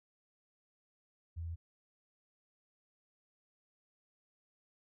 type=tone; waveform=sine; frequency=83.5 Hz; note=E2; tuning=23 cents sharp; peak=-38 dBFS; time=1.36-1.56 s; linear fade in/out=20 ms; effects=none